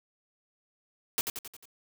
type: noise with echo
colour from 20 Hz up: white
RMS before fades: -28 dBFS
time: 1.18-1.21 s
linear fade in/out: 0 ms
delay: 89 ms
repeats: 5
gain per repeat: -5 dB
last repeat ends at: 1.655 s
effects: none